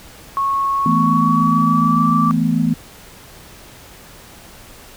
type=tone with pitch glide; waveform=sine; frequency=1100 to 1164.1 Hz; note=C#6 to D6; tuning=-14 to -16 cents; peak=-15 dBFS; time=0.37-2.31 s; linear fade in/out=0 ms; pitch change=+98 cents; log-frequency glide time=0.73-2.08 s
type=chord; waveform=sine; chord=E suspended fourth; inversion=none; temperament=equal; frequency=164.81 / 220 / 246.9 Hz; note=E3 / A3 / B3; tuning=0 / 0 / 0 cents; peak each=-18 dBFS; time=0.86-2.74 s; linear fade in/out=2 ms
effects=pink hiss -41 dBFS RMS until 4.96 s